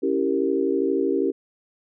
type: chord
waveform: sine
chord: C# diminished seventh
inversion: none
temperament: equal with one note detuned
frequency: 277.2 / 329.6 / 392 / 464.6 Hz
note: C#4 / E4 / G4 / Bb4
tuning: 0 / 0 / 0 / -6 cents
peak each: -25 / -26 / -23 / -27 dBFS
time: 0.02-1.32 s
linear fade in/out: 20 ms
effects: none